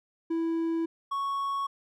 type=tone pair in turn; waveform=triangle; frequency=329.6 / 1108.6 Hz; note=E4 / C#6; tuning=0 / 0 cents; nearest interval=octave + major sixth; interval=2100 cents; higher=second; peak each=-24 / -26 dBFS; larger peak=first; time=0.3-0.86 / 1.11-1.67 s; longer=neither; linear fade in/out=10 ms; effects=none